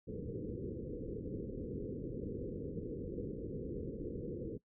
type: low-pass noise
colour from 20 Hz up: white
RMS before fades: -42 dBFS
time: 0.07-4.58 s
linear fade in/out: 10 ms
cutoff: 500 Hz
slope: 96 dB/octave
effects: noise-tail reverb RT60 0.1 s tail -21 dB re dry